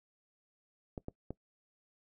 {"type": "clicks", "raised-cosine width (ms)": 2, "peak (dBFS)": -26, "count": 3, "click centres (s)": [0.978, 1.084, 1.306], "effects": ["noise-tail reverb RT60 0.1 s tail -21 dB re dry"]}